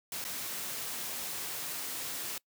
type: noise with dropouts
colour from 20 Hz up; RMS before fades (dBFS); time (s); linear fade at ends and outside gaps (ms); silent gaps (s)
white; -38; 0.12-2.38; 2; 0.242-0.249
effects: noise-tail reverb RT60 0.1 s tail -24 dB re dry + high-pass 100 Hz 12 dB/octave